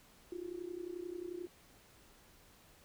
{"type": "tone with amplitude modulation", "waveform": "sine", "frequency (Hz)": 352.6, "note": "F4", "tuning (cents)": 17, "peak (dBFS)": -37, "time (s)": [0.32, 1.47], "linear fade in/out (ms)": 2, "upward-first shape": "sine", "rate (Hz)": 31.3, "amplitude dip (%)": 85, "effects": ["pink hiss -63 dBFS RMS until 2.84 s"]}